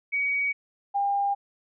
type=tone pair in turn; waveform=sine; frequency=2258 / 802 Hz; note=C#7 / G5; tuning=+31 / +39 cents; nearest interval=octave + tritone; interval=1792 cents; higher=first; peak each=-23 / -22 dBFS; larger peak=second; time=0.12-0.53 / 0.94-1.35 s; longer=neither; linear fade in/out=20 ms; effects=none